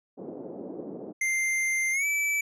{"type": "band-pass noise", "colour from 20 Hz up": "pink", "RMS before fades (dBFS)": -39, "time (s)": [0.17, 1.13], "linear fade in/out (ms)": 20, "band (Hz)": [220, 540], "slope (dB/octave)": 24}
{"type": "tone with pitch glide", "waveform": "square", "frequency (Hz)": [2093, 2309], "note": ["C7", "D7"], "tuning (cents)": [0, -30], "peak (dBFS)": -25, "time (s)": [1.21, 2.41], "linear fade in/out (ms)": 5, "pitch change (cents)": 170, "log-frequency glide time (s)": [1.92, 2.06]}
{"effects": ["low-pass 12000 Hz 12 dB/octave"]}